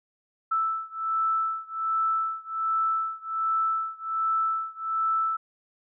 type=beating tone pair; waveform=sine; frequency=1318.5 / 1319.8 Hz; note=E6 / E6; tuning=0 / +2 cents; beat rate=1.3 Hz; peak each=-27 / -28 dBFS; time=0.51-5.37 s; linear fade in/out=10 ms; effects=none